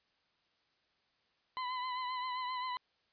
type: tone with vibrato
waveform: 40% pulse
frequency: 1008 Hz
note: B5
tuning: 35 cents sharp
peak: -35 dBFS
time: 1.57-2.77 s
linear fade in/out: 0 ms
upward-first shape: triangle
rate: 7.6 Hz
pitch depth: 47 cents each way
effects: white hiss -75 dBFS RMS until 3.12 s + resampled to 11025 Hz